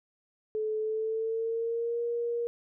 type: tone with pitch glide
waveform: sine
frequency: 432.7 to 471.9 Hz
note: A4 to A#4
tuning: -29 to +21 cents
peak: -28 dBFS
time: 0.55-2.47 s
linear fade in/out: 0 ms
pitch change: +150 cents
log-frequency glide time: 0.79-2.01 s
effects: none